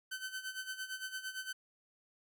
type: tone with tremolo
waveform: sawtooth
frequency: 1528 Hz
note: G6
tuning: 45 cents flat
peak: -34 dBFS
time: 0.11-1.53 s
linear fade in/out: 10 ms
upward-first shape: sine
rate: 8.8 Hz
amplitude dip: 75%
effects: none